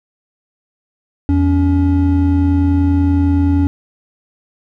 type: tone pair together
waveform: triangle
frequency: 84 / 282.5 Hz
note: E2 / C#4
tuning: +33 / +33 cents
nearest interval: octave + major sixth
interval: 2100 cents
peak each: -11 dBFS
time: 1.29-3.67 s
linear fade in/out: 0 ms
effects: none